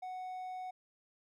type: tone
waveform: triangle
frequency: 740 Hz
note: F#5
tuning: in tune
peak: -38 dBFS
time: 0.02-0.71 s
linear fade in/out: 10 ms
effects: none